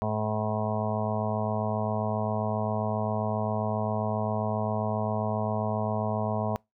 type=harmonic tone; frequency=107.5 Hz; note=A2; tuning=40 cents flat; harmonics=1 / 2 / 4 / 5 / 6 / 7 / 8 / 9 / 10; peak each=-31 / -32 / -37 / -39 / -32 / -36 / -42 / -36 / -41 dBFS; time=0.02-6.56 s; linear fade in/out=0 ms; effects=noise-tail reverb RT60 0.2 s tail -26 dB re dry